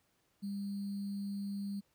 sine tone with sample-and-hold, 200 Hz, G3, 35 cents sharp, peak -36 dBFS, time 0.42-1.81 s, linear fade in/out 20 ms, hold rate 4410 Hz, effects pink hiss -75 dBFS RMS until 1.94 s + high-pass 60 Hz 12 dB/octave

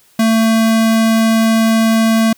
square tone, 224 Hz, A3, 31 cents sharp, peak -10 dBFS, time 0.19-2.33 s, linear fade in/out 5 ms, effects white hiss -51 dBFS RMS until 2.37 s

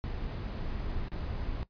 brown noise with dropouts, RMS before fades -35 dBFS, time 0.04-1.63 s, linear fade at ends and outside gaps 0 ms, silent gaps 0.273-0.277 / 1.084-1.118 s, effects noise-tail reverb RT60 0.1 s tail -17 dB re dry + resampled to 11025 Hz

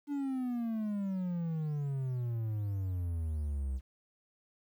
triangle exponential sweep, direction down, 292.5 to 64 Hz, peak -30 dBFS, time 0.07-3.81 s, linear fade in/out 50 ms, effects 11-bit

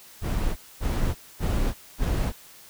brown noise bursts, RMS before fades -24 dBFS, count 4, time 0.21-2.33 s, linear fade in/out 50 ms, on 350 ms, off 240 ms, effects white hiss -49 dBFS RMS until 2.69 s

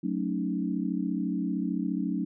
sine chord, D# half-diminished seventh, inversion first, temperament equal, 185 / 220 / 277.2 / 311.1 Hz, F#3 / A3 / C#4 / D#4, 0 / 0 / 0 / 0 cents, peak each -31 / -33 / -32 / -34 dBFS, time 0.03-2.25 s, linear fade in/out 10 ms, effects none

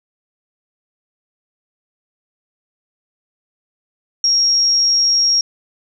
sine tone, 5588 Hz, F8, in tune, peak -11 dBFS, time 4.24-5.41 s, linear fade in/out 2 ms, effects none

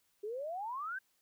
sine exponential sweep, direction up, 400 to 1611 Hz, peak -37 dBFS, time 0.23-0.99 s, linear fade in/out 10 ms, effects white hiss -75 dBFS RMS until 1.21 s

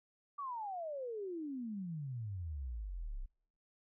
sine exponential sweep, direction down, 1174.7 to 30 Hz, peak -39 dBFS, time 0.38-3.26 s, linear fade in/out 10 ms, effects noise-tail reverb RT60 0.7 s tail -25 dB re dry

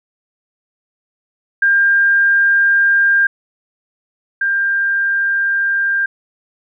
sine tone pair in turn, 1600 / 1593.8 Hz, G6 / G6, +35 / +28 cents, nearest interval unison, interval 7 cents, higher first, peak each -9 / -13 dBFS, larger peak first, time 1.62-3.27 / 4.41-6.06 s, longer neither, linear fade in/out 5 ms, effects none

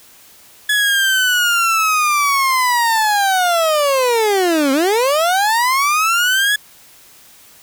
30% pulse linear two-way sweep, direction down then up, 1703 to 261.6 to 1703 Hz, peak -10 dBFS, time 0.69-6.56 s, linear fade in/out 5 ms, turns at 4.72 s, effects white hiss -45 dBFS RMS until 7.62 s

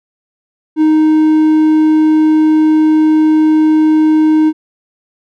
triangle tone, 311.1 Hz, D#4, in tune, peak -4 dBFS, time 0.76-4.53 s, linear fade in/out 50 ms, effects none

